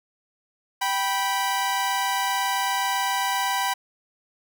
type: tone pair together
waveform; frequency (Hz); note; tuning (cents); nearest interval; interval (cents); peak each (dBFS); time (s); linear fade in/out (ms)
sawtooth; 780 / 981.9; G5 / B5; -9 / -10; major third; 399; -22 / -21; 0.81-3.74; 10
effects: none